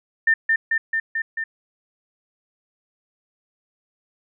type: tone with echo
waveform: sine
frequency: 1800 Hz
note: A6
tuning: 39 cents sharp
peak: -13 dBFS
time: 0.27-0.34 s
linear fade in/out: 5 ms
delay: 220 ms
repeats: 5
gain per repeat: -2 dB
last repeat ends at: 1.44 s
effects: none